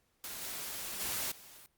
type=noise with level steps; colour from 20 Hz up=white; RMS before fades=-43 / -41 / -36 / -54 dBFS; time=0.24-1.66 s; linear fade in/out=0 ms; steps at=0.41 / 1 / 1.31 s; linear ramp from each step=10 ms; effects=pink hiss -75 dBFS RMS until 1.77 s + Opus 48 kbps

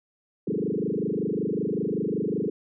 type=tone with frequency modulation; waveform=sine; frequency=310 Hz; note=D#4; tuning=6 cents flat; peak=-24 dBFS; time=0.47-2.5 s; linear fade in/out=5 ms; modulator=25.3 Hz; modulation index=5.9; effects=none

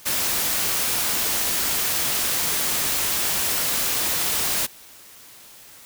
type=noise; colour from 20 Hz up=white; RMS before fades=-23 dBFS; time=0.05-4.67 s; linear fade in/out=20 ms; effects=white hiss -46 dBFS RMS until 5.85 s

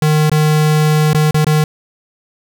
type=tone with dropouts; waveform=square; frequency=153.2 Hz; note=D#3; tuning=27 cents flat; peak=-10 dBFS; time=0.02-1.64 s; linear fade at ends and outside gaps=2 ms; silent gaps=0.297-0.316 / 1.133-1.146 / 1.31-1.344 / 1.446-1.467 s; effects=none

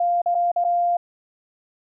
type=tone with dropouts; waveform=sine; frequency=698 Hz; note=F5; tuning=1 cent flat; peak=-17 dBFS; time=0-0.97 s; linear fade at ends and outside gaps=5 ms; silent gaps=0.218-0.259 / 0.346-0.35 / 0.517-0.561 / 0.641-0.647 s; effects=none

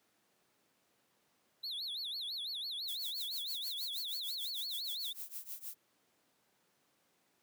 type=tone with vibrato; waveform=triangle; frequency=3847 Hz; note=B7; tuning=46 cents flat; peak=-37 dBFS; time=1.63-5.13 s; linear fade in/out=10 ms; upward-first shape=sine; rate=6 Hz; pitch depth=250 cents each way
type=noise with tremolo; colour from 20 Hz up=violet; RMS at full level=-42 dBFS; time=2.87-5.75 s; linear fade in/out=20 ms; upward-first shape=triangle; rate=6.5 Hz; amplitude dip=95%
effects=pink hiss -74 dBFS RMS until 7.42 s + high-pass 200 Hz 12 dB/octave

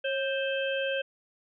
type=harmonic tone with a mistuned harmonic; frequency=523.3 Hz; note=C5; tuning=in tune; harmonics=1 / 3 / 5 / 6; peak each=-29 / -34 / -36 / -37 dBFS; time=0.04-1.02 s; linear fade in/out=10 ms; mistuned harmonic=1; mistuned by=+67 cents; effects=none

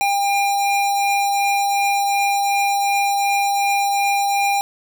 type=tone pair together; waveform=square; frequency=800.9 / 2400 Hz; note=G5 / D7; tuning=+37 / +37 cents; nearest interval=octave + perfect fifth; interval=1900 cents; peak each=-17 / -28 dBFS; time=0.01-4.61 s; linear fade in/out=0 ms; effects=none

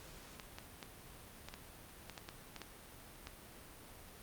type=clicks; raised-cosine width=0.2 ms; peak=-28 dBFS; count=11; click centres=0.398 / 0.585 / 0.828 / 1.486 / 1.54 / 2.097 / 2.178 / 2.289 / 2.563 / 2.617 / 3.271 s; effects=pink hiss -55 dBFS RMS until 4.22 s + Opus 48 kbps

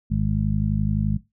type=harmonic tone; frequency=51.7 Hz; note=G#1; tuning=7 cents flat; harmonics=1 / 2 / 3 / 4; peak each=-25 / -25 / -25 / -25 dBFS; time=0.1-1.18 s; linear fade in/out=20 ms; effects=noise-tail reverb RT60 0.2 s tail -17 dB re dry

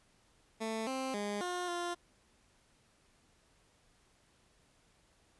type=tone with pitch steps; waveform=15% pulse; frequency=222.1 / 263.3 / 205.3 / 357.3 / 348.8 Hz; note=A3 / C4 / G#3 / F4 / F4; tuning=+16 / +11 / -20 / +40 / -2 cents; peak=-29 dBFS; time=0.6-1.95 s; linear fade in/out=20 ms; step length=270 ms; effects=pink hiss -69 dBFS RMS until 5.39 s + resampled to 24000 Hz

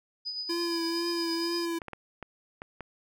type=tone with tremolo; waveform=sine; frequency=4978 Hz; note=D#8; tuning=in tune; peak=-31 dBFS; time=0.25-1.66 s; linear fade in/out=20 ms; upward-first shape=sine; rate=8.6 Hz; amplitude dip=45%
type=tone with vibrato; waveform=square; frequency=337.7 Hz; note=E4; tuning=42 cents sharp; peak=-30 dBFS; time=0.49-1.79 s; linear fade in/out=10 ms; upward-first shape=triangle; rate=2.1 Hz; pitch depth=33 cents each way
type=clicks; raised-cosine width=0.5 ms; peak=-24 dBFS; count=6; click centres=1.818 / 1.883 / 1.933 / 2.227 / 2.619 / 2.807 s
effects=none

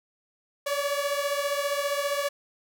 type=beating tone pair; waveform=sawtooth; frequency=564 / 579 Hz; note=C#5 / D5; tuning=+30 / -25 cents; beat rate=15 Hz; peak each=-24 / -26 dBFS; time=0.66-2.29 s; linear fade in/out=10 ms; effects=none

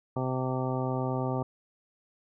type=harmonic tone; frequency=129.2 Hz; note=C3; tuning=21 cents flat; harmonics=1 / 2 / 3 / 4 / 5 / 6 / 7 / 9; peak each=-31 / -34 / -36 / -37 / -38 / -39 / -39 / -41 dBFS; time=0.16-1.43 s; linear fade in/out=5 ms; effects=none

